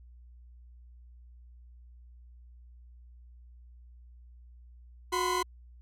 40% pulse tone cluster, 364.5 / 995 / 1038 Hz, F#4 / B5 / C6, -26 / +13 / -14 cents, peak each -31 dBFS, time 5.12-5.43 s, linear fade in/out 10 ms, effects added 60 Hz sine -50 dBFS peak until 5.81 s + low-pass 12000 Hz 12 dB/octave

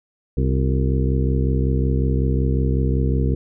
harmonic tone with a mistuned harmonic, 65.41 Hz, C2, in tune, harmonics 1 / 2 / 3 / 4 / 5 / 6 / 7, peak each -19 / -21 / -27 / -27 / -31 / -31 / -30 dBFS, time 0.37-3.35 s, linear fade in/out 5 ms, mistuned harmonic 5, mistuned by +84 cents, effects none

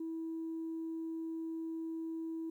sine tone, 325.6 Hz, E4, 21 cents flat, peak -36 dBFS, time 0-2.5 s, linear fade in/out 5 ms, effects tanh soft clip ceiling -34 dBFS + 12-bit

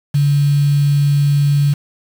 sine tone with quantisation, 143.4 Hz, D3, 41 cents flat, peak -10 dBFS, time 0.14-1.74 s, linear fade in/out 10 ms, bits 5, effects none

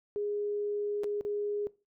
sine tone with dropouts, 412.9 Hz, G#4, 10 cents flat, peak -30 dBFS, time 0.16-1.67 s, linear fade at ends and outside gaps 0 ms, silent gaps 1.035-1.042 / 1.21-1.25 s, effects noise-tail reverb RT60 0.3 s tail -20 dB re dry

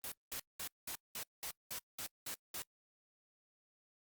white noise bursts, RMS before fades -43 dBFS, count 10, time 0.04-2.62 s, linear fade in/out 0 ms, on 78 ms, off 200 ms, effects noise-tail reverb RT60 0.1 s tail -26 dB re dry + Opus 24 kbps

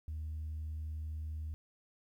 sine tone, 77.78 Hz, D#2, in tune, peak -36 dBFS, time 0.08-1.54 s, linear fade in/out 0 ms, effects tanh soft clip ceiling -35 dBFS + 12-bit

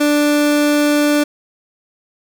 30% pulse tone, 294.2 Hz, D4, 3 cents sharp, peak -9 dBFS, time 0-1.24 s, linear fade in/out 10 ms, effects 7-bit

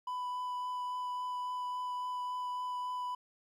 triangle tone with vibrato, 995 Hz, B5, 13 cents sharp, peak -33 dBFS, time 0.07-3.15 s, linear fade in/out 5 ms, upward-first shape triangle, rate 3.6 Hz, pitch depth 9 cents each way, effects 12-bit

